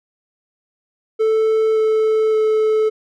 triangle tone with pitch steps, 440 / 437.2 / 434.4 Hz, A4 / A4 / A4, 0 / -11 / -22 cents, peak -11 dBFS, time 1.19-2.9 s, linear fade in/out 20 ms, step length 570 ms, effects none

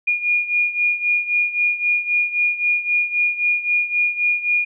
sine beating tone pair, 2432 / 2435.8 Hz, D#7 / D#7, -40 / -37 cents, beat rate 3.8 Hz, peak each -18 / -22 dBFS, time 0.07-4.65 s, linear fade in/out 10 ms, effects none

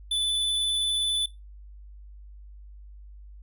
square tone with vibrato, 3492 Hz, A7, 14 cents flat, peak -24 dBFS, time 0.11-1.26 s, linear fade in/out 5 ms, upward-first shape sine, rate 15 Hz, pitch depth 10 cents each way, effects noise-tail reverb RT60 0.2 s tail -18 dB re dry + added 50 Hz sine -43 dBFS peak until 3.42 s

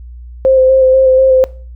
sine tone with vibrato, 523.3 Hz, C5, in tune, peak -5 dBFS, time 0.45-1.44 s, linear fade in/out 0 ms, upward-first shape square, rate 4.1 Hz, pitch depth 16 cents each way, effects noise-tail reverb RT60 0.4 s tail -20 dB re dry + added 60 Hz sine -28 dBFS peak until 1.75 s

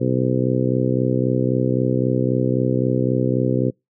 harmonic tone, 63.8 Hz, C2, 43 cents flat, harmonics 2 / 3 / 4 / 5 / 6 / 7 / 8, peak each -21 / -26 / -23 / -25 / -25 / -27 / -26 dBFS, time 0-3.71 s, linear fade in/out 20 ms, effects noise-tail reverb RT60 0.2 s tail -26 dB re dry

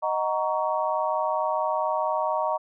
sine chord, D# minor seventh, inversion none, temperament just, 622.3 / 746.7 / 933.4 / 1120.1 Hz, D#5 / F#5 / A#5 / C#6, 0 / +16 / +2 / +18 cents, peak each -27 / -31 / -27 / -30 dBFS, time 0.02-2.58 s, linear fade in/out 20 ms, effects none

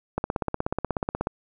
click train, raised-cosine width 1 ms, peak -11 dBFS, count 19, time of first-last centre 0.18-1.271 s, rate 16.5 Hz, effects none

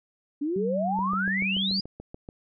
sine exponential sweep, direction up, 277.2 to 4978 Hz, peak -25 dBFS, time 0.41-1.81 s, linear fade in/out 10 ms
sine tone with pitch glide, 190 to 193.66 Hz, F#3 to G3, +46 to -21 cents, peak -28 dBFS, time 0.56-1.8 s, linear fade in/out 2 ms, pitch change +33 cents, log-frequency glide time 0.67-1.61 s
click train, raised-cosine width 2 ms, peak -26 dBFS, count 10, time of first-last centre 0.99-2.289 s, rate 6.93 Hz
effects none

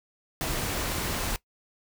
pink noise, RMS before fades -30 dBFS, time 0.41-1.36 s, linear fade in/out 0 ms, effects noise-tail reverb RT60 0.1 s tail -19 dB re dry

